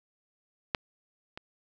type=clicks; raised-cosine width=0.3 ms; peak=-10 / -24 dBFS; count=2; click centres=0.748 / 1.375 s; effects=none